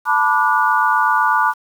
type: chord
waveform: sine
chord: B minor seventh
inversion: third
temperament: equal with one note detuned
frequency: 880 / 987.8 / 1174.7 / 1453.7 Hz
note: A5 / B5 / D6 / F#6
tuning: 0 / 0 / 0 / -31 cents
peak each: -18 dBFS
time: 0.05-1.54 s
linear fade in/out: 50 ms
effects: 7-bit